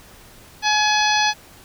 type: harmonic tone with a mistuned harmonic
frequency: 846 Hz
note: G#5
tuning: 32 cents sharp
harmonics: 1 / 2 / 3 / 4 / 5 / 6 / 7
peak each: -19 / -22 / -24 / -25 / -26 / -27 / -27 dBFS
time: 0.62-1.34 s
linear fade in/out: 50 ms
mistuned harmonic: 6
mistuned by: -61 cents
effects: pink hiss -46 dBFS RMS until 1.64 s